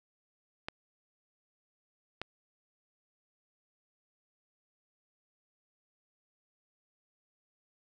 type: clicks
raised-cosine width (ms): 0.3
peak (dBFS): -20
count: 2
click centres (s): 0.685 / 2.216
effects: none